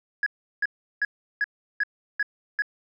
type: tone bursts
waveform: sine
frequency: 1673 Hz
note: G#6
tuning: 12 cents sharp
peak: -19 dBFS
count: 7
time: 0.23-2.621 s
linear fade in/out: 2 ms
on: 33 ms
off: 360 ms
effects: tanh soft clip ceiling -18 dBFS